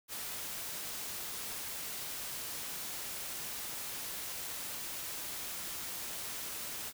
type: noise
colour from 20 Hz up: white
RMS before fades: -41 dBFS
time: 0.08-6.93 s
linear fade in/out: 50 ms
effects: none